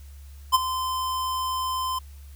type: tone with ADSR envelope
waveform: square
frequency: 1032 Hz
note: C6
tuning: 24 cents flat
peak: -13 dBFS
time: 0.52-1.99 s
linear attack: 28 ms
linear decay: 23 ms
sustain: -13 dB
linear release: 8 ms
effects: added 70 Hz sine -41 dBFS peak until 2.35 s + white hiss -57 dBFS RMS until 2.35 s